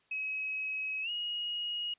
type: tone with pitch glide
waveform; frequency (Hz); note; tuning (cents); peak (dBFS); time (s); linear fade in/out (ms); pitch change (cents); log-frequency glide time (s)
sine; 2554 to 2883; D#7 to F#7; +45 to -46; -33; 0.11-1.94; 5; +209; 1.02-1.1
effects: white hiss -70 dBFS RMS until 1.98 s + resampled to 8000 Hz